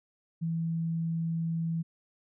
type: tone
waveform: sine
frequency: 164.81 Hz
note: E3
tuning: in tune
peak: -28 dBFS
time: 0.41-1.83 s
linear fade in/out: 20 ms
effects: none